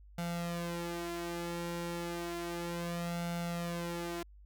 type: tone with flanger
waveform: sawtooth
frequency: 171.6 Hz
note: F3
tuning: 30 cents flat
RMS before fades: -38 dBFS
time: 0.18-4.23 s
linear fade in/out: 5 ms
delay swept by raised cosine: 1.4 to 3.7 ms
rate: 0.32 Hz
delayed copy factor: +0.75
effects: added 50 Hz sine -53 dBFS peak until 4.45 s